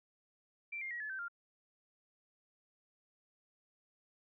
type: tone with pitch steps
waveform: sine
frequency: 2349 / 2117 / 1908 / 1719.6 / 1549.8 / 1396.7 Hz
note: D7 / C7 / A#6 / A6 / G6 / F6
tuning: 0 / +20 / +40 / -40 / -20 / 0 cents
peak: -39 dBFS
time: 0.72-1.284 s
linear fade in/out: 10 ms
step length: 94 ms
effects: none